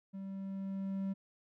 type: tone with level ramp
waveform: triangle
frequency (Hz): 193.9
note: G3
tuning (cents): -19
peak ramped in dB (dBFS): -39 to -31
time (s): 0.13-1.14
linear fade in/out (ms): 20
effects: none